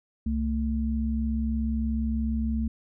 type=tone pair together; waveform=sine; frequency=66.6 / 223.4 Hz; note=C2 / A3; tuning=+31 / +27 cents; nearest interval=octave + major sixth; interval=2096 cents; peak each=-27 dBFS; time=0.26-2.68 s; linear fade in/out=5 ms; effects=none